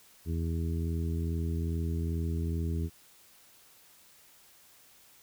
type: harmonic tone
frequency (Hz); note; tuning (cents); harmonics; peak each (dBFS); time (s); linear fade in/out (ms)
82.41; E2; 0; 1 / 2 / 3 / 4 / 5; -30 / -36 / -40 / -42 / -44; 0.25-2.9; 50
effects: white hiss -59 dBFS RMS until 5.22 s